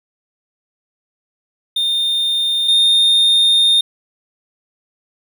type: tone pair in turn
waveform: triangle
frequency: 3635 / 3654 Hz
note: A#7 / A#7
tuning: -44 / -35 cents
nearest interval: unison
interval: 9 cents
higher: second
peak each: -13 / -8 dBFS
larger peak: second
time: 1.76-2.68 / 2.68-3.81 s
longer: second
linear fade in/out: 5 ms
effects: none